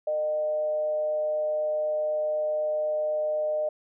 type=tone with frequency modulation; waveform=sine; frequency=610 Hz; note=D#5; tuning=34 cents flat; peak=-24 dBFS; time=0.07-3.69 s; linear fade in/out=5 ms; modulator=158 Hz; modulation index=0.24; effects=none